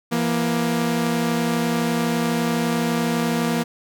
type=tone pair together; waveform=sawtooth; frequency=167.9 / 235.9 Hz; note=E3 / A#3; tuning=+32 / +21 cents; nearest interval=tritone; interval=589 cents; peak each=-20 / -17 dBFS; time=0.11-3.64 s; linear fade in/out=20 ms; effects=none